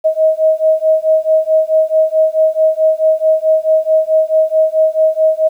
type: beating tone pair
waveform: sine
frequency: 630 / 634.6 Hz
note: D#5 / D#5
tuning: +21 / +34 cents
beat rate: 4.6 Hz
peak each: -12 dBFS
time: 0.04-5.49 s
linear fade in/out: 20 ms
effects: 8-bit